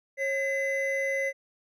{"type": "tone pair together", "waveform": "triangle", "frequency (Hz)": [544.6, 2030], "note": ["C#5", "B6"], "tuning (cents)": [-31, 47], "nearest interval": "octave + major seventh", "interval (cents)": 2278, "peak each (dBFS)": -27, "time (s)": [0.17, 1.33], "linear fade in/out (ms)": 50, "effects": []}